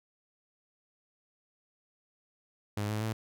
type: tone with pitch steps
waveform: sawtooth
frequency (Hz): 103.6 / 107.01 / 110.52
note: G#2 / A2 / A2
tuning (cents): -4 / -48 / +8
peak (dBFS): -27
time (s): 2.77-3.13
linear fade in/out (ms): 5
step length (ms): 120
effects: none